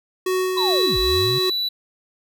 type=tone with tremolo; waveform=square; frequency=371.2 Hz; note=F#4; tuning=6 cents sharp; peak=-19 dBFS; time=0.26-1.5 s; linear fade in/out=5 ms; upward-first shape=sine; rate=2.5 Hz; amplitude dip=30%
type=linear two-way sweep; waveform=sine; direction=down then up; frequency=1063 to 42 to 141 Hz; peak=-24 dBFS; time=0.56-1.39 s; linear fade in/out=10 ms; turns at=0.98 s
type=tone; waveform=triangle; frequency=3951 Hz; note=B7; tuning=in tune; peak=-19 dBFS; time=0.57-1.69 s; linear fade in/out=10 ms
effects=none